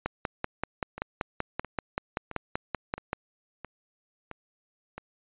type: two click trains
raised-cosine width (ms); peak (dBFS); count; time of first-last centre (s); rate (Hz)
0.5; -13 / -23; 17 / 7; 0.06-3.131 / 0.98-4.98; 5.21 / 1.5
effects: resampled to 8000 Hz